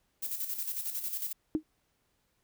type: noise with tremolo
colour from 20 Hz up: violet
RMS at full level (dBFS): -34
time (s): 0.22-1.33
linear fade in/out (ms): 10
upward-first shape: square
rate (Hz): 11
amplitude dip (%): 55
type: tone with exponential decay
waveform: sine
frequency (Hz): 311.1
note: D#4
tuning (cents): 0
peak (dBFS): -21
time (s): 1.55-1.63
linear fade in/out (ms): 0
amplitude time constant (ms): 16
effects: pink hiss -75 dBFS RMS until 2.43 s